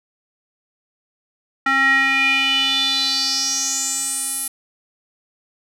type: tone with band-pass filter sweep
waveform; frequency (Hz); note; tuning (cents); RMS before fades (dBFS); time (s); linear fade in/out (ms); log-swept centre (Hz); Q
square; 270; C#4; -45; -19; 1.66-4.48; 5; 1600 to 11000; 5.9
effects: none